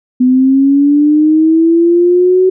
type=linear sweep; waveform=sine; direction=up; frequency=250 to 375.5 Hz; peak=-5 dBFS; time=0.2-2.5 s; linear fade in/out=10 ms; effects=none